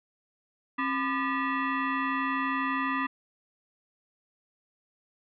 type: tone with frequency modulation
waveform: sine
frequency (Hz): 466.2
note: A#4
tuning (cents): 0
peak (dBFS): -26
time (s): 0.78-3.07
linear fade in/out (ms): 10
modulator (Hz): 735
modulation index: 2.4
effects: none